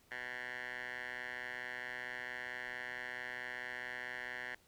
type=tone with band-pass filter; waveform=10% pulse; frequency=124.5 Hz; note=B2; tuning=14 cents sharp; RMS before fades=-44 dBFS; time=0.11-4.55 s; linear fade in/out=5 ms; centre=1800 Hz; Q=3.6; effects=pink hiss -68 dBFS RMS until 4.67 s